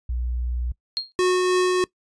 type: tone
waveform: sine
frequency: 60.7 Hz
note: B1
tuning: 29 cents flat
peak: -23 dBFS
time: 0.09-0.72 s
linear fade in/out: 5 ms
type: tone with exponential decay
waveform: sine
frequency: 4243 Hz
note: C8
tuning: 23 cents sharp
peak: -18 dBFS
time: 0.97-1.12 s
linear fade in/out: 0 ms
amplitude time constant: 31 ms
type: tone with tremolo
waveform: square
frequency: 365.4 Hz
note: F#4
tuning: 22 cents flat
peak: -17 dBFS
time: 1.19-1.84 s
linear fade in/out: 0 ms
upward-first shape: triangle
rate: 3.2 Hz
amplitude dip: 25%
effects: noise-tail reverb RT60 0.1 s tail -21 dB re dry + resampled to 22050 Hz